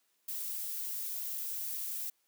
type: noise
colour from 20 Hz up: violet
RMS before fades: -38 dBFS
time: 0.28-2.1 s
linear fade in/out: 5 ms
effects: white hiss -75 dBFS RMS until 2.27 s + high-pass 200 Hz 12 dB/octave